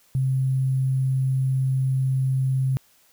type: tone with sample-and-hold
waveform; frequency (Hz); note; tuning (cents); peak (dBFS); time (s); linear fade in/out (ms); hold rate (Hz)
sine; 132; C3; +16; -19; 0.15-2.77; 0; 11025
effects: white hiss -59 dBFS RMS until 3.12 s